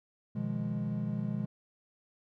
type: chord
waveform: triangle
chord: F half-diminished seventh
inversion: second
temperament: equal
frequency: 123.47 / 155.56 / 174.61 / 207.7 Hz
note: Cb3 / Eb3 / F3 / Ab3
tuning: 0 / 0 / 0 / 0 cents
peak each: -35 / -36 / -37 / -33 dBFS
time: 0.35-1.46 s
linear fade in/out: 10 ms
effects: none